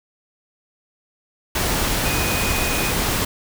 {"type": "tone in noise", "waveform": "sine", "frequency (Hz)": 2489, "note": "D#7", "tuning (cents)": 0, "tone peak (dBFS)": -27, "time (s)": [2.05, 2.91], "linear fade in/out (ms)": 5, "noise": "pink", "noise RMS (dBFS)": -21, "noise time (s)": [1.55, 3.25], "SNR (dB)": -9, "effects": []}